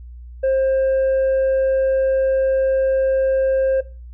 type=tone with tanh clipping; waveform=triangle; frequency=531 Hz; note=C5; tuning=25 cents sharp; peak=-15 dBFS; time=0.43-3.81 s; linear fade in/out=10 ms; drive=7 dB; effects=noise-tail reverb RT60 0.3 s tail -17 dB re dry + added 60 Hz sine -34 dBFS peak until 4.13 s